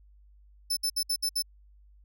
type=tone bursts; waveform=sawtooth; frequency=5274 Hz; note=E8; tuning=in tune; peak=-23 dBFS; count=6; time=0.7-1.424 s; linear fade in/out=10 ms; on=69 ms; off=62 ms; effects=added 50 Hz sine -54 dBFS peak until 2.04 s